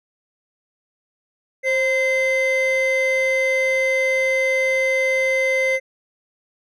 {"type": "tone pair together", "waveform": "triangle", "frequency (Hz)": [528, 2063], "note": ["C5", "C7"], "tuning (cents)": [16, -25], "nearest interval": "2 octaves", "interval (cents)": 2359, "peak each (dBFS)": -16, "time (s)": [1.63, 5.8], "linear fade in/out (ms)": 50, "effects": ["tanh soft clip ceiling -12 dBFS"]}